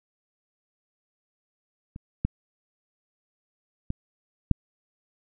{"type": "clicks", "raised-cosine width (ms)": 5, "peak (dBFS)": [-26, -11, -16, -6], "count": 4, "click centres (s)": [1.961, 2.25, 3.904, 4.513], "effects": []}